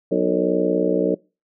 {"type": "harmonic tone with a mistuned harmonic", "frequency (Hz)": 61.2, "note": "B1", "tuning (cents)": -15, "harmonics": [3, 4, 5, 6, 7, 8, 9, 10], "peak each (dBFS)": [-25, -29, -23, -26, -21, -31, -24, -29], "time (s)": [0.11, 1.15], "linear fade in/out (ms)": 10, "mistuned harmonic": 7, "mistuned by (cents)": 76, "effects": ["noise-tail reverb RT60 0.3 s tail -24 dB re dry"]}